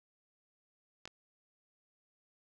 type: clicks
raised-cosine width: 0.2 ms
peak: -27 / -30 dBFS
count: 2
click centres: 1.055 / 1.076 s
effects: none